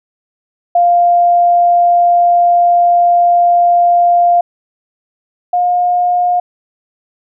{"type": "tone pair in turn", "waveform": "sine", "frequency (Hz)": [698.5, 712.8], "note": ["F5", "F5"], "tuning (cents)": [0, 35], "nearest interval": "unison", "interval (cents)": 35, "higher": "second", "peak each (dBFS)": [-6, -9], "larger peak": "first", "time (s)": [[0.75, 4.41], [5.53, 6.4]], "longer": "first", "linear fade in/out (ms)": 5, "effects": []}